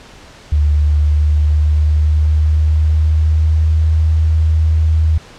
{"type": "tone with pitch glide", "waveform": "sine", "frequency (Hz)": [74.2, 79.07], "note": ["D2", "D#2"], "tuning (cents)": [18, 28], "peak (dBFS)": -9, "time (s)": [0.52, 5.18], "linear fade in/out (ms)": 5, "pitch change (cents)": 110, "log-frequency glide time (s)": [0.69, 3.97], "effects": ["pink hiss -39 dBFS RMS until 5.38 s", "low-pass 6000 Hz 12 dB/octave"]}